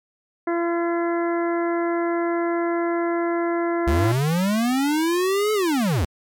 harmonic tone, 340.6 Hz, F4, 43 cents flat, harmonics 1 / 2 / 3 / 4 / 5 / 6, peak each -21 / -27 / -31 / -33 / -35 / -37 dBFS, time 0.47-4.12 s, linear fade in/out 5 ms
square linear two-way sweep, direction up then down, 64.3 to 434.6 to 64.3 Hz, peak -19 dBFS, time 3.87-6.05 s, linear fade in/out 5 ms, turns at 5.53 s
effects MP3 96 kbps

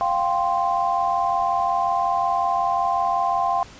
sine chord, F suspended second, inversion none, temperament equal, 698.5 / 784 / 1046.5 Hz, F5 / G5 / C6, 0 / 0 / 0 cents, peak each -23 dBFS, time 0.01-3.63 s, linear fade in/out 0 ms, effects pink hiss -44 dBFS RMS until 3.79 s + resampled to 16000 Hz

